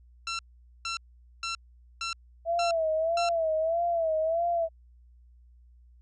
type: tone bursts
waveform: 15% pulse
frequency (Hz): 1350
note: E6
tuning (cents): +41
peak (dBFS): -24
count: 6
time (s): 0.27-3.29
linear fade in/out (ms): 2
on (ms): 120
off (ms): 460
type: tone with vibrato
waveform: sine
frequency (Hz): 659.3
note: E5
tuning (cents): 0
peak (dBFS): -24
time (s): 2.45-4.69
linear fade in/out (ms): 50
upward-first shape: sine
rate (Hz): 1.6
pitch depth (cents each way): 84
effects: added 60 Hz sine -53 dBFS peak until 6.01 s + resampled to 22050 Hz